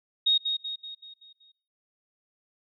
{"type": "tone with echo", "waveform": "sine", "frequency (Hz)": 3739, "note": "A#7", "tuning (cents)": 4, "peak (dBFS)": -19, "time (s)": [0.26, 0.38], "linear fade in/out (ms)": 10, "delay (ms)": 190, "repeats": 6, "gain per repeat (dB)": -6, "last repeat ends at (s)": 1.52, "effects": ["noise-tail reverb RT60 0.7 s tail -25 dB re dry"]}